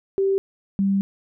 sine tone pair in turn, 389.4 / 196.28 Hz, G4 / G3, -12 / +2 cents, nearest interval octave, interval 1186 cents, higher first, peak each -17 dBFS, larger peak neither, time 0.18-0.38 / 0.79-1.01 s, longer second, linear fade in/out 0 ms, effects none

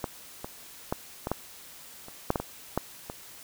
clicks, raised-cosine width 1 ms, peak -15 / -21 / -13 / -16 / -12 / -29 / -9 / -13 / -17 / -11 / -21 dBFS, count 11, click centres 0.042 / 0.445 / 0.925 / 1.271 / 1.316 / 2.084 / 2.304 / 2.358 / 2.4 / 2.776 / 3.099 s, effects white hiss -48 dBFS RMS until 3.43 s

